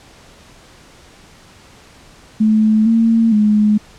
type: tone with pitch steps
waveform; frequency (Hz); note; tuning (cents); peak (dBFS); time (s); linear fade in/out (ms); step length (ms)
sine; 216.7 / 227.3 / 210.9; A3 / A#3 / G#3; -26 / -43 / +27; -9; 2.4-3.78; 10; 460
effects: pink hiss -44 dBFS RMS until 3.98 s + low-pass 8000 Hz 12 dB/octave